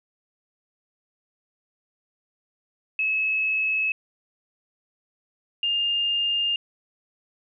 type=tone pair in turn; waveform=sine; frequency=2584 / 2814 Hz; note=E7 / F7; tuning=-35 / +12 cents; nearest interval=minor second; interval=147 cents; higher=second; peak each=-21 dBFS; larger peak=neither; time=2.99-3.92 / 5.63-6.56 s; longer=neither; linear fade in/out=2 ms; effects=none